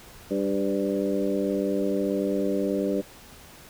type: harmonic tone with a mistuned harmonic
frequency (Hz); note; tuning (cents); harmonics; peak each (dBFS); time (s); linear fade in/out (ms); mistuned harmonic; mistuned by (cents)
98.4; G2; +7; 2 / 3 / 4 / 5 / 6; -29 / -28 / -29 / -30 / -32; 0.3-3.02; 20; 5; +29
effects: pink hiss -48 dBFS RMS until 3.69 s